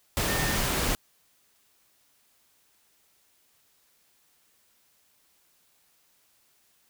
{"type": "tone in noise", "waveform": "sine", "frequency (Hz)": 1818, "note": "A#6", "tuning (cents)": -44, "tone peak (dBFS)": -33, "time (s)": [0.28, 0.56], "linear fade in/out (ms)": 0, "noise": "pink", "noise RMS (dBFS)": -27, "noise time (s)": [0.17, 0.95], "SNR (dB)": -9, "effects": ["white hiss -66 dBFS RMS until 6.89 s"]}